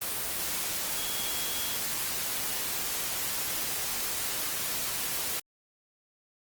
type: tone in noise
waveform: sine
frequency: 3322 Hz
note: G#7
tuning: in tune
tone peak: -39 dBFS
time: 0.97-1.77 s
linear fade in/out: 10 ms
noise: white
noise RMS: -32 dBFS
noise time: 0.01-5.4 s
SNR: -10 dB
effects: Opus 24 kbps